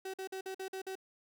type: tone bursts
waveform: 35% pulse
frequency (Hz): 380.6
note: F#4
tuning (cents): +49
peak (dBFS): -37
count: 7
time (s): 0.05-0.954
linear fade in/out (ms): 5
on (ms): 88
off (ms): 48
effects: none